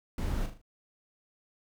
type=noise with echo; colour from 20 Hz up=brown; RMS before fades=-32 dBFS; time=0.18-0.46 s; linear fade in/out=2 ms; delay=39 ms; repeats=4; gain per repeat=-7 dB; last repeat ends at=0.616 s; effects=none